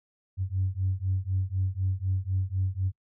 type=beating tone pair; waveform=sine; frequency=92.5 / 96.5 Hz; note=F#2 / G2; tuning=0 / -27 cents; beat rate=4 Hz; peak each=-28 dBFS; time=0.37-2.92 s; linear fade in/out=50 ms; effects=noise-tail reverb RT60 0.1 s tail -23 dB re dry + tanh soft clip ceiling -18 dBFS